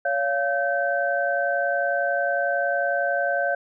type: tone cluster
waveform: sine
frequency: 563 / 694 / 1544 Hz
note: C#5 / F5 / G6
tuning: +27 / -11 / -27 cents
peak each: -25 dBFS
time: 0.05-3.55 s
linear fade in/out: 5 ms
effects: none